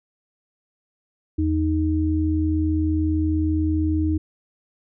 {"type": "tone pair together", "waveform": "sine", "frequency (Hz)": [82.4, 311.1], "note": ["E2", "D#4"], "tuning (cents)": [0, 0], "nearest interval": "octave + major seventh", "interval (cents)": 2300, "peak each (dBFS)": -21, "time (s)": [1.38, 4.18], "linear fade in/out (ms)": 10, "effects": []}